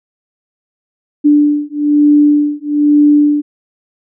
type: beating tone pair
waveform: sine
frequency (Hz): 293.7 / 294.8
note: D4 / D4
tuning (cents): 0 / +7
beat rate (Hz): 1.1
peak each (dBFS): -10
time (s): 1.24-3.42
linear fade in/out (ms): 20
effects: none